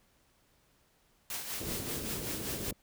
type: noise with tremolo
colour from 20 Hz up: white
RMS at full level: -37 dBFS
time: 1.3-2.71 s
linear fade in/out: 2 ms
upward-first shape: sine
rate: 5.2 Hz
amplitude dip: 50%
type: low-pass noise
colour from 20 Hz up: white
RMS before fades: -41 dBFS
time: 1.6-2.73 s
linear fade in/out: 5 ms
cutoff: 460 Hz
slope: 24 dB/octave
effects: pink hiss -69 dBFS RMS until 2.82 s